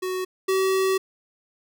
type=tone pair in turn; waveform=square; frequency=370.8 / 381.2 Hz; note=F#4 / G4; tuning=+4 / -48 cents; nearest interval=unison; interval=48 cents; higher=second; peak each=-26 / -20 dBFS; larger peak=second; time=0.02-0.25 / 0.48-0.98 s; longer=second; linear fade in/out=10 ms; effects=none